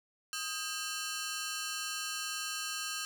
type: ring-modulated tone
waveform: 10% pulse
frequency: 1430 Hz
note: F6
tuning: 41 cents sharp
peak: -24 dBFS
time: 0.33-3.05 s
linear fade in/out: 0 ms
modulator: 171 Hz
effects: none